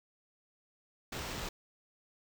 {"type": "noise with sample-and-hold", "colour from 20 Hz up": "pink", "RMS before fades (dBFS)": -40, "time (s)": [1.12, 1.49], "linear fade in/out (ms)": 5, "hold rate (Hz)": 11025, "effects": []}